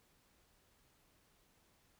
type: silence
effects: pink hiss -72 dBFS RMS until 1.99 s